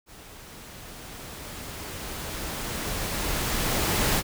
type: noise with level ramp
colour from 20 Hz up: pink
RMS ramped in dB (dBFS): -47 to -23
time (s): 0.06-4.23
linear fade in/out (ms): 50
effects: none